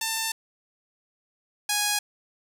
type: tone pair in turn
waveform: 5% pulse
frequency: 894 / 828.6 Hz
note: A5 / G#5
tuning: +27 / -4 cents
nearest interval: minor second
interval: 131 cents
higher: first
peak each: -14 / -11 dBFS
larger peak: second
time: 0.01-0.32 / 1.69-1.99 s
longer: first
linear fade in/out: 5 ms
effects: none